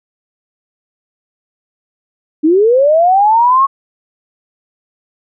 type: linear sweep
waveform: sine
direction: up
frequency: 293.7 to 1110 Hz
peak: -6 dBFS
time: 2.43-3.67 s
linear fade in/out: 20 ms
effects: none